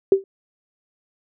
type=tone with exponential decay; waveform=sine; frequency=388.8 Hz; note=G4; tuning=14 cents flat; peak=-6 dBFS; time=0.12-0.24 s; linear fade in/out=2 ms; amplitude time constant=26 ms; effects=none